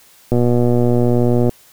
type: click train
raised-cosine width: 2 ms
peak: -3 dBFS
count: 143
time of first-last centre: 0.32-1.494 s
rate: 121 Hz
effects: white hiss -48 dBFS RMS until 1.72 s